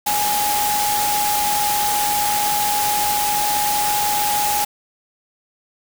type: tone in noise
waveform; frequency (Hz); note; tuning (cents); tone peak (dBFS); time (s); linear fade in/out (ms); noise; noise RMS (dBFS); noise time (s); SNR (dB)
sine; 830.6; G#5; 0; -19; 0.06-4.65; 10; white; -22; 0.06-4.65; 0
effects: none